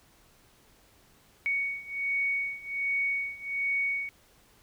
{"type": "beating tone pair", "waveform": "sine", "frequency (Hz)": [2231, 2232.3], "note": ["C#7", "C#7"], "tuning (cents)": [11, 12], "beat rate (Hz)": 1.3, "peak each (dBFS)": [-32, -30], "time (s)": [1.46, 4.09], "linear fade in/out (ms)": 0, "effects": ["pink hiss -61 dBFS RMS until 4.62 s"]}